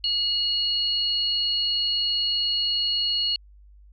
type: tone pair together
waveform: sine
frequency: 2891 / 4332 Hz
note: F#7 / C#8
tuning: -41 / -41 cents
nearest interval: perfect fifth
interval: 700 cents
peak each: -25 / -23 dBFS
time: 0.04-3.36 s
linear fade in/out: 2 ms
effects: added 50 Hz sine -47 dBFS peak until 3.92 s + MP3 96 kbps